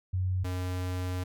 sine / square tone pair in turn, 92.5 / 91.07 Hz, F#2 / F#2, 0 / -27 cents, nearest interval unison, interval 27 cents, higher first, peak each -26 / -31 dBFS, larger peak first, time 0.13-0.44 / 0.44-1.24 s, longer second, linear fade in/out 10 ms, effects none

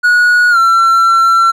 triangle tone with pitch glide, 1457 to 1351.6 Hz, F#6 to E6, -27 to +43 cents, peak -4 dBFS, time 0.03-1.52 s, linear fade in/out 20 ms, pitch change -130 cents, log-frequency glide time 0.5-0.58 s, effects none

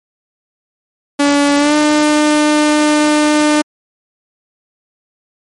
sawtooth tone with pitch glide, 286.2 to 300.6 Hz, D4 to D4, -45 to +40 cents, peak -5 dBFS, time 1.19-3.62 s, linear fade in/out 10 ms, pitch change +85 cents, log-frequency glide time 1.57-1.75 s, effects MP3 48 kbps

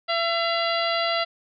harmonic tone with a mistuned harmonic, 674 Hz, E5, 38 cents sharp, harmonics 1 / 2 / 3 / 4 / 5 / 6 / 7, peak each -25 / -28 / -30 / -31 / -32 / -33 / -33 dBFS, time 0.08-1.25 s, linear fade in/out 20 ms, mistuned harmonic 4, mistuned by +64 cents, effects none

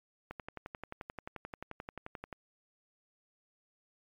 click train, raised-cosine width 0.5 ms, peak -26 dBFS, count 24, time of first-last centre 0.31-2.328 s, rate 11.4 Hz, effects MP3 96 kbps

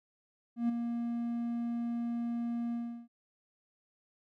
triangle tone with ADSR envelope, 235.5 Hz, A#3, 18 cents sharp, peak -23 dBFS, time 0.56-3.08 s, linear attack 130 ms, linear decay 11 ms, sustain -7 dB, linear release 350 ms, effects none

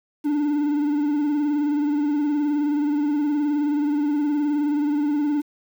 triangle tone with vibrato, 293.7 Hz, D4, in tune, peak -17 dBFS, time 0.24-5.42 s, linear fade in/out 20 ms, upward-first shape sine, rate 19 Hz, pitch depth 49 cents each way, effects 8-bit

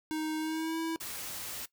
square tone with pitch glide, 312.2 to 326.4 Hz, D#4 to E4, +6 to -17 cents, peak -32 dBFS, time 0.11-0.96 s, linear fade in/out 0 ms, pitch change +77 cents, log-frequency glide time 0.38-0.79 s
white noise, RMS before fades -40 dBFS, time 1-1.66 s, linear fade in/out 10 ms
effects noise-tail reverb RT60 0.1 s tail -18 dB re dry

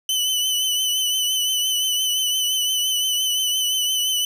sawtooth tone with vibrato, 3011 Hz, F#7, 30 cents sharp, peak -16 dBFS, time 0.09-4.25 s, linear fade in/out 2 ms, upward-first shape triangle, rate 5.8 Hz, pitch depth 44 cents each way, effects none

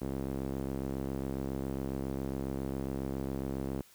sawtooth tone with band-pass filter, 67.3 Hz, C2, 49 cents sharp, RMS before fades -36 dBFS, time 0.01-3.82 s, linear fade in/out 10 ms, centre 310 Hz, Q 1.1, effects white hiss -60 dBFS RMS until 3.94 s

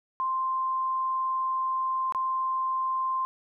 sine tone with dropouts, 1046.5 Hz, C6, in tune, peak -25 dBFS, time 0.2-3.25 s, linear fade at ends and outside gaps 0 ms, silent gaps 2.123-2.148 s, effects none

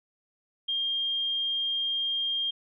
sine tone, 3211 Hz, G7, 41 cents sharp, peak -26 dBFS, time 0.68-2.51 s, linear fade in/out 10 ms, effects none

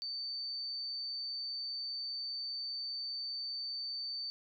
sine tone, 4565 Hz, D8, 50 cents flat, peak -37 dBFS, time 0.02-4.3 s, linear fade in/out 0 ms, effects none

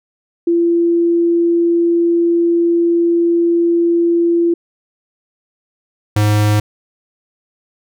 sine / square tone pair in turn, 340.4 / 105.13 Hz, F4 / G#2, -44 / +22 cents, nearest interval octave + minor sixth, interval 2034 cents, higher first, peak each -10 / -11 dBFS, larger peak first, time 0.47-4.54 / 6.16-6.6 s, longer first, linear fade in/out 5 ms, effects none

